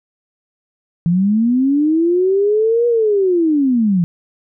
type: linear two-way sweep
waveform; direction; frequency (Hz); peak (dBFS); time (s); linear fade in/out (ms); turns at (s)
sine; up then down; 164.81 to 481.2 to 164.81; -11; 1.06-4.04; 0; 2.87
effects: none